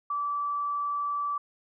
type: tone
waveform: sine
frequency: 1158 Hz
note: D6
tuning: 25 cents flat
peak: -27 dBFS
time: 0.1-1.38 s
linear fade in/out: 5 ms
effects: none